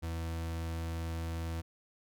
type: tone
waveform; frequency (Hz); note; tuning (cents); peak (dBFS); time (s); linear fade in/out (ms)
40% pulse; 82.41; E2; 0; -34; 0.02-1.62; 20
effects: none

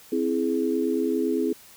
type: chord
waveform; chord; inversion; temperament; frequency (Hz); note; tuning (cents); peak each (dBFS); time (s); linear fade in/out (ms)
sine; C augmented; none; equal with one note detuned; 261.6 / 329.6 / 419.2; C4 / E4 / G#4; 0 / 0 / +16; -26; 0.12-1.53; 5
effects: white hiss -50 dBFS RMS until 1.76 s

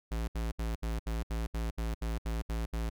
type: tone bursts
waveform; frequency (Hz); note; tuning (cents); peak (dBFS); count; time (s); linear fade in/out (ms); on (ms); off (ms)
square; 56; A1; +31; -32; 12; 0.11-2.898; 10; 170; 68
effects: none

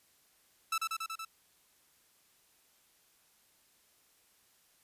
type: tone with echo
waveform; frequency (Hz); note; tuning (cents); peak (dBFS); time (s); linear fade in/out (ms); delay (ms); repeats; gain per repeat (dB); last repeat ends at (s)
sawtooth; 1318.5; E6; 0; -26; 0.72-0.78; 5; 94; 5; -2; 1.25
effects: white hiss -68 dBFS RMS until 4.83 s + resampled to 32000 Hz

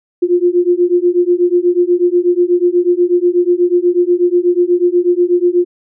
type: beating tone pair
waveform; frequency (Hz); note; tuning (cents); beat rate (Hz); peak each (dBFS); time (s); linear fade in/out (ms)
sine; 349.2 / 357.4; F4 / F4; 0 / +40; 8.2; -12; 0.22-5.65; 10
effects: none

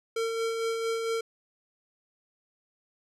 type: tone with tremolo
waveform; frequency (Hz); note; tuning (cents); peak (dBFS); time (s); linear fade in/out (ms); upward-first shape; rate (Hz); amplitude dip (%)
square; 454.5; A#4; -44; -27; 0.16-1.21; 5; sine; 4.4; 35
effects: low-pass 9000 Hz 12 dB/octave

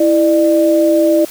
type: tone pair together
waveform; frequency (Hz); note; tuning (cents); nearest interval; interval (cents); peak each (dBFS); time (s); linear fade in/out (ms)
sine; 329.6 / 599.6; E4 / D5; 0 / +36; minor seventh; 1036; -11; 0-1.25; 5
effects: white hiss -33 dBFS RMS until 1.3 s

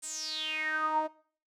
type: tone with band-pass filter sweep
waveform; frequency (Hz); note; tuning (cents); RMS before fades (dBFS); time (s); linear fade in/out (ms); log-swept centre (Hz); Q
sawtooth; 311.5; D#4; +2; -33; 0.02-1.08; 20; 8600 to 720; 9.2
effects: noise-tail reverb RT60 0.5 s tail -21 dB re dry

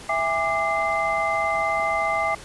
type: tone cluster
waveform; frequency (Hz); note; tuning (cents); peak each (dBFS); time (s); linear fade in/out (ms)
sine; 659 / 813 / 1185 / 2070; E5 / G#5 / D6 / C7; -1 / -37 / +15 / -19; -26; 0.09-2.35; 5
effects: pink hiss -41 dBFS RMS until 2.44 s + resampled to 24000 Hz

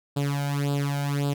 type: tone with flanger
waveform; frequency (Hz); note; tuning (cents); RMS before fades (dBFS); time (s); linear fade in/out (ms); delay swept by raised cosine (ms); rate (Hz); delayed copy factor
sawtooth; 142.2; C#3; +45; -26; 0.16-1.34; 10; 0.24 to 1.34; 1.8; +0.8
effects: none

